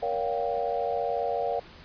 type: chord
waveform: sine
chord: G half-diminished seventh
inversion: first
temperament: just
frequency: 470.4 / 564.5 / 705.6 / 784 Hz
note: Bb4 / Db5 / F5 / G5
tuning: +16 / +31 / +18 / 0 cents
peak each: -31 / -31 / -30 / -34 dBFS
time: 0.02-1.6 s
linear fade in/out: 10 ms
effects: pink hiss -49 dBFS RMS until 1.84 s + resampled to 11025 Hz